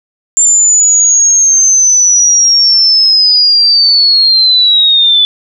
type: linear sweep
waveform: sine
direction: down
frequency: 7250 to 3466 Hz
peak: -4 dBFS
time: 0.37-5.25 s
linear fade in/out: 0 ms
effects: none